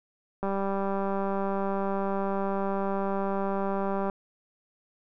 click train, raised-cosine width 1 ms, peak -17 dBFS, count 720, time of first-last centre 0.43-4.098 s, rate 196 Hz, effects none

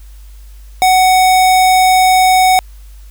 square tone, 745 Hz, F#5, 12 cents sharp, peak -7 dBFS, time 0.82-2.59 s, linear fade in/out 0 ms, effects added 50 Hz sine -32 dBFS peak until 3.1 s + white hiss -49 dBFS RMS until 3.1 s

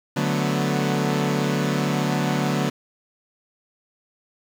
sawtooth chord, B minor seventh, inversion first, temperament equal, 146.83 / 185 / 220 / 246.9 Hz, D3 / F#3 / A3 / B3, 0 / 0 / 0 / 0 cents, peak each -20 / -22 / -24 / -23 dBFS, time 0.16-2.7 s, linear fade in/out 10 ms, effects low-pass 7000 Hz 12 dB/octave + 7-bit

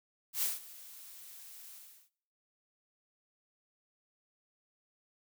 blue noise with ADSR envelope, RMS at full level -31 dBFS, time 0.33-2.1 s, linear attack 93 ms, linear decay 170 ms, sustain -20 dB, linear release 360 ms, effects noise-tail reverb RT60 0.7 s tail -23 dB re dry

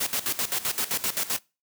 white noise with tremolo, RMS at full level -26 dBFS, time 0-1.39 s, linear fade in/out 10 ms, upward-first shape square, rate 7.7 Hz, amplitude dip 80%, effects noise-tail reverb RT60 0.3 s tail -25 dB re dry + high-pass 100 Hz 12 dB/octave

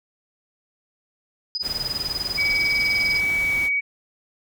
sine tone with tremolo, 4978 Hz, D#8, in tune, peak -21 dBFS, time 1.55-3.2 s, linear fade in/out 0 ms, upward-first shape sine, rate 20 Hz, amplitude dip 95%
pink noise, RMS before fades -35 dBFS, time 1.61-3.7 s, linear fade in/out 50 ms
sine tone with pitch glide, 2277 to 2261 Hz, C#7 to C#7, +46 to +34 cents, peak -19 dBFS, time 2.37-3.81 s, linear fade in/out 20 ms, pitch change -12 cents, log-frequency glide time 3.33-3.65 s
effects none

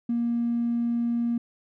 triangle tone with tanh clipping, 235.8 Hz, A#3, 20 cents sharp, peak -22 dBFS, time 0.09-1.38 s, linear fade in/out 5 ms, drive 1 dB, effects none

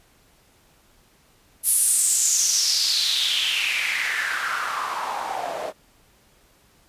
white noise with band-pass filter sweep, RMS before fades -23 dBFS, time 1.63-5.73 s, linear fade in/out 50 ms, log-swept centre 11000 to 590 Hz, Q 4.9, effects pink hiss -58 dBFS RMS until 6.88 s + resampled to 32000 Hz

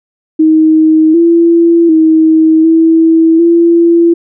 sine tone with pitch steps, 315.1 / 337 / 318.3 / 325.6 / 338.4 Hz, D#4 / E4 / D#4 / E4 / E4, +22 / +38 / +39 / -21 / +45 cents, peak -3 dBFS, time 0.39-4.14 s, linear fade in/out 10 ms, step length 750 ms, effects none

